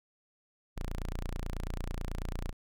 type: tone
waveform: sawtooth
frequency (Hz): 29.14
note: A#0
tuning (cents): 0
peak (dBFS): -30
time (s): 0.76-2.53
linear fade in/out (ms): 20
effects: none